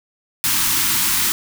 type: band-stop noise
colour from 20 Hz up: white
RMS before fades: -18 dBFS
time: 0.44-1.32 s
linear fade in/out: 0 ms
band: 370 to 850 Hz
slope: 96 dB/octave
effects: none